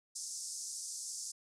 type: band-pass noise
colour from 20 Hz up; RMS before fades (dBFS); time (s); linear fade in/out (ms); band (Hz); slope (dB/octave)
pink; -43; 0.15-1.32; 10; 5200 to 9600; 48
effects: none